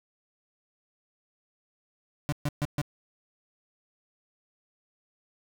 35% pulse tone bursts, 146.83 Hz, D3, in tune, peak -24 dBFS, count 4, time 2.29-2.816 s, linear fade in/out 0 ms, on 34 ms, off 130 ms, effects none

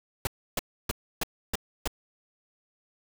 pink noise bursts, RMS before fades -28 dBFS, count 6, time 0.25-1.876 s, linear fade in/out 2 ms, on 21 ms, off 300 ms, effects none

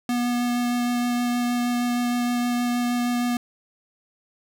square tone with vibrato, 242.6 Hz, B3, 31 cents flat, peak -22 dBFS, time 0.09-3.37 s, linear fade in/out 2 ms, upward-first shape sine, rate 6.4 Hz, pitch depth 9 cents each way, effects none

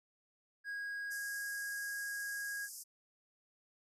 triangle tone, 1643 Hz, G#6, 19 cents flat, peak -37 dBFS, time 0.64-2.69 s, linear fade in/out 50 ms
white band-pass noise, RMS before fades -49 dBFS, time 1.1-2.84 s, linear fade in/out 20 ms, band 4900 to 13000 Hz, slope 96 dB/octave
effects none

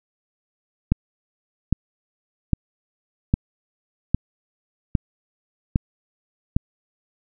click train, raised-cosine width 5 ms, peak -4 dBFS, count 8, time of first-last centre 0.92-6.565 s, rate 1.24 Hz, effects none

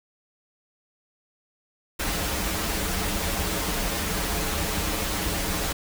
pink noise with comb filter, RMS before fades -27 dBFS, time 1.99-5.73 s, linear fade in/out 10 ms, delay 8 ms, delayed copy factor -0.75, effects none

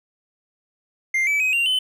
triangle tone with pitch steps, 2099 / 2302 / 2525 / 2770 / 3038 Hz, C7 / D7 / D#7 / F7 / F#7, +5 / -35 / +25 / -15 / +45 cents, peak -16 dBFS, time 1.14-1.79 s, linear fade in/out 5 ms, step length 130 ms, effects none

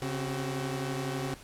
sawtooth tone cluster, 137.5 / 263.2 / 377.1 Hz, C#3 / C4 / F#4, -14 / +10 / +33 cents, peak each -30 / -34 / -33 dBFS, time 0.02-1.34 s, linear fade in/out 0 ms, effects pink hiss -51 dBFS RMS until 1.43 s + low-pass 12000 Hz 12 dB/octave

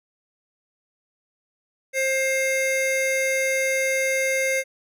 square tone pair together, 530 / 2120 Hz, C5 / C7, +22 / +22 cents, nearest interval 2 octaves, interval 2400 cents, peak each -24 / -24 dBFS, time 1.93-4.64 s, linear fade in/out 50 ms, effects resampled to 32000 Hz

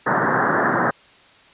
white band-pass noise, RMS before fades -19 dBFS, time 0.06-0.91 s, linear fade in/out 10 ms, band 110 to 1800 Hz, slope 96 dB/octave, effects white hiss -50 dBFS RMS until 1.53 s + resampled to 8000 Hz

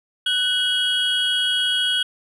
triangle tone cluster, 1499 / 2928 / 3284 Hz, F#6 / F#7 / G#7, +22 / -19 / -20 cents, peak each -24 / -22 / -19 dBFS, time 0.26-2.03 s, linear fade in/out 5 ms, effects resampled to 32000 Hz

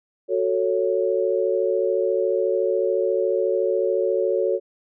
sine chord, F# minor, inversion none, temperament just, 370 / 444 / 555 Hz, F#4 / A4 / C#5, 0 / +16 / +2 cents, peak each -23 dBFS, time 0.28-4.6 s, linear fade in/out 50 ms, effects none

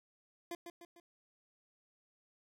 25% pulse tone with echo, 343.5 Hz, F4, 29 cents flat, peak -36 dBFS, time 0.51-0.55 s, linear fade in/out 2 ms, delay 150 ms, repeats 3, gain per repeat -6 dB, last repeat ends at 1 s, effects none

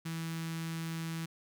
sawtooth tone with notch filter, 163.8 Hz, E3, 11 cents flat, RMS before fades -38 dBFS, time 0.05-1.26 s, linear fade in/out 10 ms, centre 580 Hz, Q 0.52, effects none

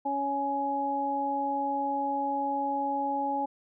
harmonic tone, 279.2 Hz, C#4, 13 cents sharp, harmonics 1 / 2 / 3, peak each -34 / -36 / -28 dBFS, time 0.05-3.46 s, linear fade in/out 10 ms, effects none

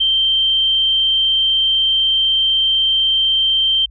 sine tone, 3136 Hz, G7, in tune, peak -12 dBFS, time 0-3.86 s, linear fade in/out 10 ms, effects added 55 Hz sine -39 dBFS peak until 3.9 s

